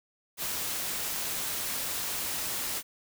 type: noise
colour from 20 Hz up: white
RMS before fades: -33 dBFS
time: 0.37-2.83 s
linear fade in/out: 50 ms
effects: none